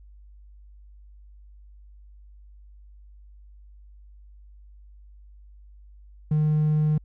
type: tone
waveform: triangle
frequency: 152.6 Hz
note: D#3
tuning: 33 cents flat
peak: -16 dBFS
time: 6.31-6.98 s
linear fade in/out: 5 ms
effects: tanh soft clip ceiling -13 dBFS + added 50 Hz sine -46 dBFS peak until 7.04 s